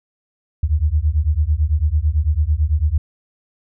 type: beating tone pair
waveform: sine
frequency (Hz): 72 / 81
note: D2 / E2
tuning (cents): -34 / -30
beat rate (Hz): 9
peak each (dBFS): -17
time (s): 0.63-2.98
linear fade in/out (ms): 5
effects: none

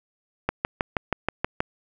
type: click train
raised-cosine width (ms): 0.5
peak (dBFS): -7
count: 8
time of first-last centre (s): 0.49-1.605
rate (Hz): 6.28
effects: none

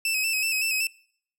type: tone with vibrato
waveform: sawtooth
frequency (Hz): 2600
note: E7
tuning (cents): -24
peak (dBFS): -20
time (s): 0.05-0.87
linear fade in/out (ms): 2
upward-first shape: square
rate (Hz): 5.3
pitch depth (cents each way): 40
effects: noise-tail reverb RT60 0.6 s tail -24 dB re dry

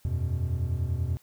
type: chord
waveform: triangle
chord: E suspended second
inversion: none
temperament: just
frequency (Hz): 82.41 / 92.71 / 123.61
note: E2 / F#2 / B2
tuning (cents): 0 / +4 / +2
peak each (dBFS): -27 / -29 / -29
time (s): 0.05-1.17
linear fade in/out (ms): 0
effects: white hiss -62 dBFS RMS until 1.22 s

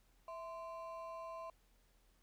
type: ring-modulated tone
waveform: triangle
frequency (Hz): 847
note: G#5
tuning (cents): +34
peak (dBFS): -40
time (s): 0.28-1.5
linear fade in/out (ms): 2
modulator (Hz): 190
effects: added 41 Hz sine -70 dBFS peak until 2.22 s + pink hiss -75 dBFS RMS until 2.22 s

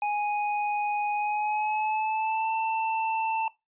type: tone with pitch glide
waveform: square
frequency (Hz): 830.6 to 890.2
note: G#5 to A5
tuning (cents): 0 to +20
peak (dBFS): -26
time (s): 0.02-3.48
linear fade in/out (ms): 2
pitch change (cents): +120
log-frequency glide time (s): 1.14-2.52
effects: noise-tail reverb RT60 0.2 s tail -19 dB re dry + resampled to 8000 Hz

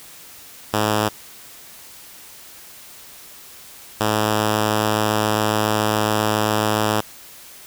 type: tone pair in turn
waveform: 5% pulse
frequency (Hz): 106.7 / 107.23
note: G#2 / A2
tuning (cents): +47 / -44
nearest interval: unison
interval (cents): 9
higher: second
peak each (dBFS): -6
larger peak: neither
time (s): 0.73-1.09 / 4-7.01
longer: second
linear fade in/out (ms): 10
effects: white hiss -42 dBFS RMS until 7.66 s

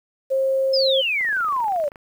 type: tone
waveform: sine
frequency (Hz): 534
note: C5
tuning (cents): +35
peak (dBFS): -17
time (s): 0.3-1.02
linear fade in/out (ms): 20
type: exponential sweep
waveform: sine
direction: down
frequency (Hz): 5274 to 554.4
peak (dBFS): -19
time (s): 0.73-1.89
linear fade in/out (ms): 10
type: click train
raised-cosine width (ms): 0.5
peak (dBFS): -26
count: 20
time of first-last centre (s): 1.21-1.958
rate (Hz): 25.4
effects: 8-bit

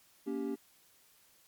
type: chord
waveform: triangle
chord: G diminished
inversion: first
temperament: just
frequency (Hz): 235.2 / 282.2 / 392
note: Bb3 / Db4 / G4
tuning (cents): +16 / +31 / 0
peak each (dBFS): -37 / -35 / -36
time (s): 0.26-0.56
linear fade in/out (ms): 20
effects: white hiss -65 dBFS RMS until 1.47 s + MP3 96 kbps

